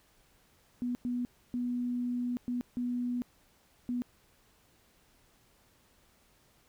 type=tone bursts at uneven times; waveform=sine; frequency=244.8 Hz; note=B3; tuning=15 cents flat; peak=-30 dBFS; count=6; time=0.82-0.95 / 1.05-1.25 / 1.54-2.37 / 2.48-2.61 / 2.77-3.22 / 3.89-4.02 s; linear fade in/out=0 ms; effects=pink hiss -66 dBFS RMS until 6.68 s